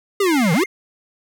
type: linear two-way sweep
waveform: square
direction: down then up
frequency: 415.3 to 149.3 to 415.3 Hz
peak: -15 dBFS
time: 0.2-0.64 s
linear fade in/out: 5 ms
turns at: 0.53 s
type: tone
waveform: triangle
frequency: 2111 Hz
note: C7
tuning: 15 cents sharp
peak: -24 dBFS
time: 0.26-0.66 s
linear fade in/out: 5 ms
effects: none